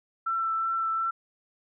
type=tone with vibrato; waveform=sine; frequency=1336 Hz; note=E6; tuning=23 cents sharp; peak=-25 dBFS; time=0.26-1.11 s; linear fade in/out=10 ms; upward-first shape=triangle; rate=2.7 Hz; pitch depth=15 cents each way; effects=none